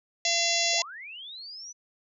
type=harmonic tone; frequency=682 Hz; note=F5; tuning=41 cents flat; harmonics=1 / 3 / 4 / 5 / 6 / 7 / 8 / 9 / 10; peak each=-32 / -32 / -32 / -32 / -32 / -32 / -32 / -32 / -32 dBFS; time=0.25-0.82 s; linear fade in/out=2 ms
type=linear sweep; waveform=sine; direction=up; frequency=438.8 to 6030 Hz; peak=-39 dBFS; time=0.72-1.73 s; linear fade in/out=20 ms
effects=none